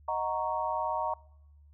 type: chord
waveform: sine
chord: D# minor seventh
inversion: none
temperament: equal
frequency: 622.3 / 740 / 932.3 / 1108.7 Hz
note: D#5 / F#5 / A#5 / C#6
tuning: 0 / 0 / 0 / 0 cents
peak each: -35 / -36 / -31 / -36 dBFS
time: 0.08-1.14 s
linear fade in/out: 5 ms
effects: noise-tail reverb RT60 0.9 s tail -25 dB re dry + added 73 Hz sine -54 dBFS peak until 1.73 s